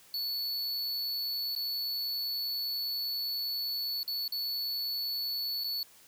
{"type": "tone with dropouts", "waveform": "square", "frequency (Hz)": 4435, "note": "C#8", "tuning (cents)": 0, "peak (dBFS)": -32, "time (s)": [0.14, 5.83], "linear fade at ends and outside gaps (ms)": 1, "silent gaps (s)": [[1.551, 1.562], [4.031, 4.078], [4.279, 4.322], [5.637, 5.643]], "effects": ["white hiss -58 dBFS RMS until 6.07 s"]}